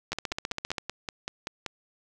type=two click trains; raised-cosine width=0.2 ms; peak=-13 / -15 dBFS; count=11 / 9; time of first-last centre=0.12-0.782 / 0.13-1.663 s; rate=15.1 / 5.22 Hz; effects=none